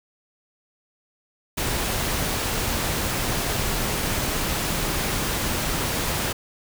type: noise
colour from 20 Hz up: pink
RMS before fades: -25 dBFS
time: 1.57-6.33 s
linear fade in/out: 10 ms
effects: none